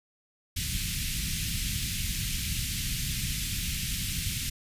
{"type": "band-stop noise", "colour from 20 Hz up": "pink", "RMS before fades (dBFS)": -31, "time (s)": [0.56, 4.5], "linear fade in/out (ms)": 10, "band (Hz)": [190, 2300], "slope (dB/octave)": 24, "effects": ["resampled to 32000 Hz"]}